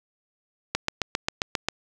click train, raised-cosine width 0.2 ms, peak -6 dBFS, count 8, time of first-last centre 0.75-1.686 s, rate 7.48 Hz, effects none

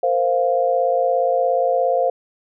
sine chord, Bb suspended second, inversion none, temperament equal, 466.2 / 523.3 / 698.5 Hz, Bb4 / C5 / F5, 0 / 0 / 0 cents, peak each -24 / -18 / -19 dBFS, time 0.03-2.1 s, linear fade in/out 5 ms, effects none

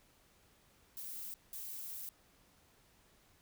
violet noise bursts at uneven times, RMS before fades -45 dBFS, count 2, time 0.97-1.34 / 1.53-2.09 s, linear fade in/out 0 ms, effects pink hiss -68 dBFS RMS until 3.41 s

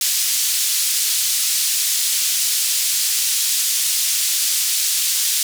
white band-pass noise, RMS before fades -19 dBFS, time 0.01-5.43 s, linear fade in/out 2 ms, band 3700 to 10000 Hz, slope 12 dB/octave, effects none

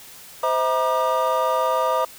triangle tone cluster, 518 / 644 / 950 / 1203 Hz, C5 / E5 / A#5 / D6, -17 / -41 / +33 / +41 cents, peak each -22 dBFS, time 0.43-2.05 s, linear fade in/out 5 ms, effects white hiss -43 dBFS RMS until 2.18 s

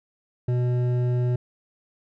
triangle tone with hard clipping, 123.47 Hz, B2, in tune, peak -22 dBFS, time 0.48-1.36 s, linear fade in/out 5 ms, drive 13 dB, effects none

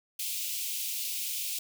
white high-pass noise, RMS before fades -34 dBFS, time 0.19-1.59 s, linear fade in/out 5 ms, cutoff 2400 Hz, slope 48 dB/octave, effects none

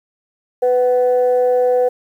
sine tone pair together, 498.5 / 747.4 Hz, B4 / F#5, +16 / +17 cents, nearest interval perfect fifth, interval 701 cents, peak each -11 / -20 dBFS, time 0.62-1.89 s, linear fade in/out 10 ms, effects tanh soft clip ceiling -6 dBFS + 8-bit

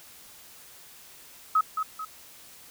sine tone with echo, 1276 Hz, D#6, 43 cents sharp, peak -18 dBFS, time 1.55-1.61 s, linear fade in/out 5 ms, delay 220 ms, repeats 2, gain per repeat -7 dB, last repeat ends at 2.05 s, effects white hiss -50 dBFS RMS until 2.7 s

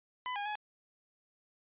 sawtooth tone with pitch steps, 1002 / 816 / 842 Hz, B5 / G#5 / G#5, +25 / -31 / +24 cents, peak -31 dBFS, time 0.26-0.554 s, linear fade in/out 0 ms, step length 98 ms, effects resampled to 8000 Hz

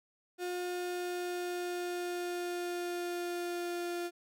35% pulse tone with pitch glide, 357.3 to 348.5 Hz, F4 to F4, +40 to -4 cents, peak -33 dBFS, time 0.38-4.11 s, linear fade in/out 50 ms, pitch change -44 cents, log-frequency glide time 0.63-3.99 s, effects none

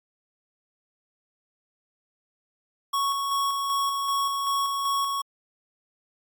square tone with tremolo, 1108.7 Hz, C#6, in tune, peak -23 dBFS, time 2.93-5.22 s, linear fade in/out 10 ms, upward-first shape square, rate 2.6 Hz, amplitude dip 30%, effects MP3 96 kbps

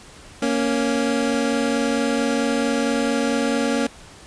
25% pulse tone pair together, 233.1 / 277.6 Hz, A#3 / C#4, 0 / +3 cents, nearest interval minor third, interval 303 cents, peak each -18 dBFS, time 0.42-3.87 s, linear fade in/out 5 ms, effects pink hiss -44 dBFS RMS until 4.26 s + resampled to 22050 Hz

